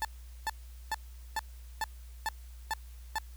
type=tone bursts; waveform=30% pulse; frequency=880 Hz; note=A5; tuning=in tune; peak=-27 dBFS; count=8; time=0.02-3.184 s; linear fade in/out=0 ms; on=28 ms; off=420 ms; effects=added 60 Hz sine -45 dBFS peak until 3.36 s + white hiss -61 dBFS RMS until 3.36 s